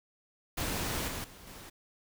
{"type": "noise with level steps", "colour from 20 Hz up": "pink", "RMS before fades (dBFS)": [-34, -38, -52, -48], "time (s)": [0.57, 1.7], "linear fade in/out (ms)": 10, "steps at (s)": [1.08, 1.24, 1.47], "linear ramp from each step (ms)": 2, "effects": []}